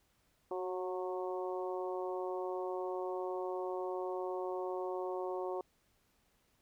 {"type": "harmonic tone with a mistuned harmonic", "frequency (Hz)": 182.8, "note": "F#3", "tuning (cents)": -21, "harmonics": [2, 3, 4, 5, 6], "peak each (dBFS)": [-38, -42, -44, -46, -48], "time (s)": [0.51, 5.61], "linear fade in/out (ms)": 2, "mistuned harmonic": 2, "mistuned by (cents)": 19, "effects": ["pink hiss -74 dBFS RMS until 6.61 s"]}